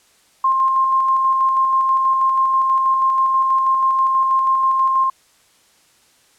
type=tone with tremolo; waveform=sine; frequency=1059 Hz; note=C6; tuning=21 cents sharp; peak=-12 dBFS; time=0.44-5.1 s; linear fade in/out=5 ms; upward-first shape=square; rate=6.2 Hz; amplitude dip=25%; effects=white hiss -55 dBFS RMS until 6.38 s + low-pass 10000 Hz 12 dB/octave